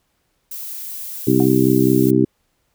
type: noise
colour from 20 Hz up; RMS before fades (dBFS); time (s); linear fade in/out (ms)
violet; -30; 0.51-2.11; 5
type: harmonic tone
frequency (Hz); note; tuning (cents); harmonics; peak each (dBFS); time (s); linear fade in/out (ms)
64.9; C2; -13; 2 / 3 / 4 / 5 / 6; -20 / -21 / -17 / -16 / -18; 1.27-2.25; 5
type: tone with exponential decay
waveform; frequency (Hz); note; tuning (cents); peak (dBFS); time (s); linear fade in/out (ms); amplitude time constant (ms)
sine; 727; F#5; -31; -22; 1.4-1.52; 0; 24
effects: pink hiss -67 dBFS RMS until 2.74 s